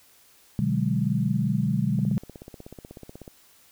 sine chord, G# half-diminished seventh, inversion first, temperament just, 124.59 / 149.51 / 186.89 / 207.7 Hz, B2 / D3 / F#3 / G#3, +16 / +31 / +18 / 0 cents, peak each -27 dBFS, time 0.59-2.18 s, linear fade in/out 0 ms
click train, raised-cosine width 2 ms, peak -27 dBFS, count 22, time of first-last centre 1.99-3.278 s, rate 16.3 Hz
effects white hiss -57 dBFS RMS until 3.71 s

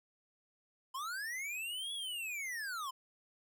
square linear two-way sweep, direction up then down, 1007 to 3403 to 1007 Hz, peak -39 dBFS, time 0.94-2.91 s, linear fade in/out 10 ms, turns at 1.93 s, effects none

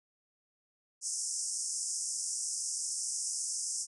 white band-pass noise, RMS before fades -36 dBFS, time 1.01-3.87 s, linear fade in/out 50 ms, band 5200 to 9600 Hz, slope 96 dB/octave, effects none

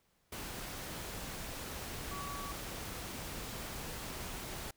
sine tone in noise, 1136 Hz, C#6, 42 cents sharp, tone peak -43 dBFS, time 2.11-2.52 s, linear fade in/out 5 ms, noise pink, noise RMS -43 dBFS, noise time 0.32-4.71 s, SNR -3 dB, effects pink hiss -74 dBFS RMS until 4.76 s

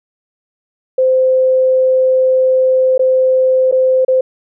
sine tone with dropouts, 518 Hz, C5, 17 cents flat, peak -8 dBFS, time 0.98-4.21 s, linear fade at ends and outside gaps 5 ms, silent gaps 2.979-2.993 / 3.714-3.723 / 4.049-4.081 s, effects none

